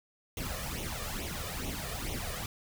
pink noise with flanger, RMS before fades -37 dBFS, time 0.37-2.46 s, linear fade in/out 2 ms, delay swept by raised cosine 0.31 to 1.71 ms, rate 2.3 Hz, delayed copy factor +0.7, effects none

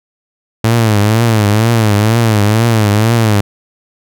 sawtooth tone with vibrato, 109.6 Hz, A2, 6 cents flat, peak -4 dBFS, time 0.64-3.41 s, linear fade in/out 5 ms, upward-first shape triangle, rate 2.1 Hz, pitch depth 140 cents each way, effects none

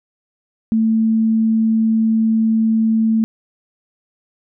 sine tone, 222.5 Hz, A3, 20 cents sharp, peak -12 dBFS, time 0.72-3.24 s, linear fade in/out 0 ms, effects none

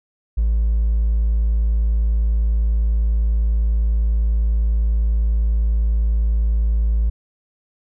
triangle tone with hard clipping, 55 Hz, A1, in tune, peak -14 dBFS, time 0.37-7.1 s, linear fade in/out 10 ms, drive 2 dB, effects none

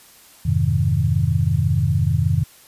sine chord, F minor seventh, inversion none, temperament equal with one note detuned, 87.31 / 103.83 / 129.16 / 155.56 Hz, F2 / Ab2 / C3 / Eb3, 0 / 0 / -22 / 0 cents, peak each -21 dBFS, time 0.45-2.44 s, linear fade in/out 10 ms, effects white hiss -48 dBFS RMS until 2.67 s + resampled to 32000 Hz

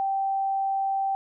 sine tone, 780 Hz, G5, 9 cents flat, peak -23 dBFS, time 0-1.15 s, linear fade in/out 0 ms, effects none

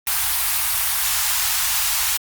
white band-stop noise, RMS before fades -20 dBFS, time 0.07-2.17 s, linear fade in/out 2 ms, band 100 to 750 Hz, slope 48 dB/octave, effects Opus 32 kbps

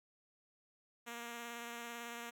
5% pulse tone with vibrato, 235.7 Hz, A#3, 19 cents sharp, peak -33 dBFS, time 1.06-2.31 s, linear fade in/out 20 ms, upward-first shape sine, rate 18 Hz, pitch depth 16 cents each way, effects none

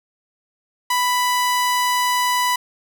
sawtooth tone, 990 Hz, B5, 4 cents sharp, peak -13 dBFS, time 0.9-2.56 s, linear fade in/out 5 ms, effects 9-bit

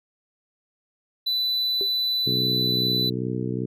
triangle tone, 3988 Hz, B7, 16 cents sharp, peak -20 dBFS, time 1.26-3.1 s, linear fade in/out 10 ms
sine tone with exponential decay, 395.9 Hz, G4, 17 cents sharp, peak -25 dBFS, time 1.81-1.92 s, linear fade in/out 0 ms, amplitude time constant 22 ms
harmonic tone, 62.5 Hz, B1, 21 cents sharp, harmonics 2 / 3 / 4 / 5 / 6 / 7, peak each -29 / -31 / -32 / -33 / -34 / -34 dBFS, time 2.26-3.66 s, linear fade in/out 10 ms
effects none

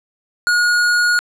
square tone, 1442 Hz, F#6, 45 cents flat, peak -13 dBFS, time 0.47-1.19 s, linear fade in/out 0 ms, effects low-pass 9000 Hz 12 dB/octave + 9-bit

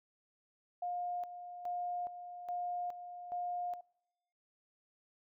sine tone with tremolo, 710 Hz, F5, 28 cents sharp, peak -35 dBFS, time 0.82-3.81 s, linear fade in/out 5 ms, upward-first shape square, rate 1.2 Hz, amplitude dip 65%, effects noise-tail reverb RT60 0.9 s tail -26 dB re dry

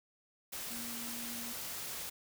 sine tone in noise, 236.1 Hz, A#3, 22 cents sharp, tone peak -46 dBFS, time 0.7-1.53 s, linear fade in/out 10 ms, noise white, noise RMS -42 dBFS, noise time 0.52-2.1 s, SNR -7 dB, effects none

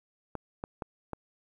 clicks, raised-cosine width 1 ms, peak -21 dBFS, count 4, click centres 0.353 / 0.639 / 0.822 / 1.133 s, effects 10-bit

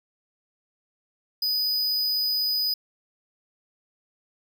square tone, 4978 Hz, D#8, in tune, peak -23 dBFS, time 1.42-2.74 s, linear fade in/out 5 ms, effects none

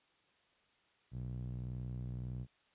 sawtooth tone with band-pass filter, 61.74 Hz, B1, in tune, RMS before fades -42 dBFS, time 1.11-2.47 s, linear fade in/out 50 ms, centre 130 Hz, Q 2.2, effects white hiss -72 dBFS RMS until 2.74 s + resampled to 8000 Hz

